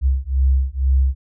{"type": "beating tone pair", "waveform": "sine", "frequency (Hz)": [65.41, 67.51], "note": ["C2", "C#2"], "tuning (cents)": [0, -45], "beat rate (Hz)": 2.1, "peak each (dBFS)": [-17, -17], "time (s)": [0.01, 1.15], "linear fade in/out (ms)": 50, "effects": []}